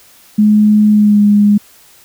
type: tone with pitch glide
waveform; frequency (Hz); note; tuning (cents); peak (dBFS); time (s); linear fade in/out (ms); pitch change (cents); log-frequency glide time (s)
sine; 211.2 to 206.1; G#3 to G#3; +29 to -13; -5; 0.38-1.58; 10; -42; 0.91-1.21
effects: white hiss -44 dBFS RMS until 2.04 s

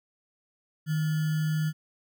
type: tone with sample-and-hold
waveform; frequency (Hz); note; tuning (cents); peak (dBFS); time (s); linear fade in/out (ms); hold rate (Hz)
sine; 155.56; D#3; 0; -24; 0.86-1.73; 50; 1575
effects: none

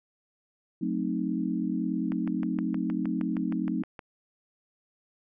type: chord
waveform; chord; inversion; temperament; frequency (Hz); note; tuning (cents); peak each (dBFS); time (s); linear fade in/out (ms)
sine; F# diminished seventh; none; equal with one note detuned; 182.98 / 220 / 261.6 / 311.1; F#3 / A3 / C4 / Eb4; -19 / 0 / 0 / 0; -32; 0.81-3.83; 10
type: click train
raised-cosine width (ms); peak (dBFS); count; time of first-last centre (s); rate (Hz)
0.5; -25; 13; 2.12-3.992; 6.41
effects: none

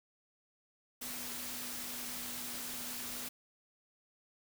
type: tone in noise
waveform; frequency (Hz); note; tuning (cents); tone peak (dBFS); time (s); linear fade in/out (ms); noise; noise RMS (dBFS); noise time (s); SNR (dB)
sine; 245.3; B3; -12; -52; 1.01-3.29; 10; white; -42; 1.01-3.29; -13
effects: none

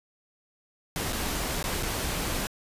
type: noise with dropouts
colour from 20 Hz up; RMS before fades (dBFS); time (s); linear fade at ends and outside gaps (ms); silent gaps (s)
pink; -30; 0.96-2.47; 1; 1.125-1.129 / 1.628-1.64 / 1.827-1.831
effects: resampled to 32000 Hz

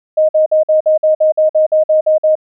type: tone bursts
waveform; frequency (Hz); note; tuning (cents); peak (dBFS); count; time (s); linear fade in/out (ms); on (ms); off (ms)
sine; 622.3; D#5; 0; -7; 13; 0.17-2.354; 10; 120; 52
effects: none

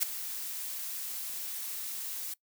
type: noise with ADSR envelope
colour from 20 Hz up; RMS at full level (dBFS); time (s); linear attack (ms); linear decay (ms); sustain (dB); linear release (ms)
blue; -25; 0-2.34; 29; 6; -13; 6
effects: noise-tail reverb RT60 0.1 s tail -21 dB re dry

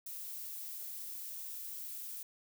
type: noise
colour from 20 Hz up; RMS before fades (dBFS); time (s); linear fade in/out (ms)
violet; -44; 0.06-2.23; 5
effects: none

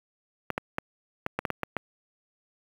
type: clicks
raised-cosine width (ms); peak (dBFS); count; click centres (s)
0.5; -12; 9; 0.503 / 0.579 / 0.784 / 1.264 / 1.39 / 1.452 / 1.503 / 1.633 / 1.767
effects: high-pass 80 Hz 12 dB/octave + 7-bit

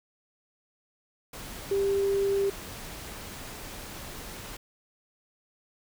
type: tone in noise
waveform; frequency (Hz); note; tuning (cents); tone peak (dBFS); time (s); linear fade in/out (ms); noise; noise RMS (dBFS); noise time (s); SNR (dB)
sine; 395.3; G4; +15; -23; 1.71-2.5; 5; pink; -41; 1.33-4.57; +15
effects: none

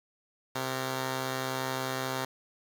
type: tone pair together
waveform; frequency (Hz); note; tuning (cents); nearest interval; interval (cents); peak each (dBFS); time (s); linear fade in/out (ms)
5% pulse; 130.96 / 459.2; C3 / A#4; +2 / -26; octave + minor seventh; 2172; -20 / -29; 0.55-2.25; 5
effects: none

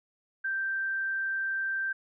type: tone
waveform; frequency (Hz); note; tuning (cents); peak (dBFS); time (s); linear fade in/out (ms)
sine; 1568; G6; 0; -28; 0.44-1.93; 10
effects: none

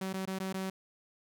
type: tone with dropouts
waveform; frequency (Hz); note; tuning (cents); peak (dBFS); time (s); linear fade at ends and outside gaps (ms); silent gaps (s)
sawtooth; 190; F#3; +46; -30; 0.01-0.7; 5; 0.13-0.138 / 0.255-0.274 / 0.388-0.4 / 0.528-0.541
effects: none

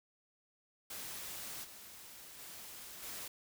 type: noise with level steps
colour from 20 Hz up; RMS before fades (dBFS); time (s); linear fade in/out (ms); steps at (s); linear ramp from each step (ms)
white; -45 / -53 / -50 / -45; 0.9-3.28; 5; 1.63 / 2.38 / 3.02; 20
effects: none

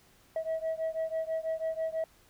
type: beating tone pair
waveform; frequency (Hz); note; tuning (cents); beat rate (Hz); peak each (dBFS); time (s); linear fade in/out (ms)
sine; 642 / 648.1; E5 / E5; -46 / -30; 6.1; -31 / -32; 0.36-2.04; 2
effects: tanh soft clip ceiling -27 dBFS + pink hiss -62 dBFS RMS until 2.29 s

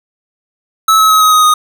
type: tone with pitch steps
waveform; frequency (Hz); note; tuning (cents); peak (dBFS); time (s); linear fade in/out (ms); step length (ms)
square; 1300 / 1288 / 1276.2 / 1264.5 / 1252.8 / 1241.3; E6 / E6 / D#6 / D#6 / D#6 / D#6; -24 / -41 / +44 / +28 / +11 / -4; -6; 0.88-1.54; 5; 110
effects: none

